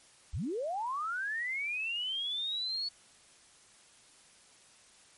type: linear sweep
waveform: sine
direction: up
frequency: 43.65 to 4435 Hz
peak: -32 dBFS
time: 0.33-2.89 s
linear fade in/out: 10 ms
effects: white hiss -60 dBFS RMS until 5.17 s + MP3 48 kbps